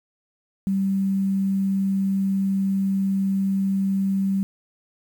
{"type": "tone with quantisation", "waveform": "sine", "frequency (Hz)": 194.3, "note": "G3", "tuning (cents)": -15, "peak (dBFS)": -19, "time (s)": [0.67, 4.43], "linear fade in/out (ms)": 0, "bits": 8, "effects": []}